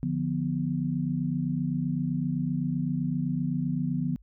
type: chord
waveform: sine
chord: B diminished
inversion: first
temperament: equal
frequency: 146.83 / 174.61 / 246.9 Hz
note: D3 / F3 / B3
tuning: 0 / 0 / 0 cents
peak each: -30 dBFS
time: 0.03-4.16 s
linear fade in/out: 0 ms
effects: added 50 Hz sine -52 dBFS peak until 4.22 s